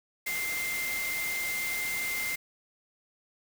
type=tone in noise; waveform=sine; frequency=2093 Hz; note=C7; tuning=in tune; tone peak=-31 dBFS; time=0.26-2.36 s; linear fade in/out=10 ms; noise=white; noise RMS=-36 dBFS; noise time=0.26-2.36 s; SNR=+2 dB; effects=none